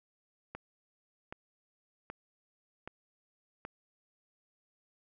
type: click train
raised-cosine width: 0.5 ms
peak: -26 dBFS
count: 5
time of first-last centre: 0.55-3.651 s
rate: 1.29 Hz
effects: none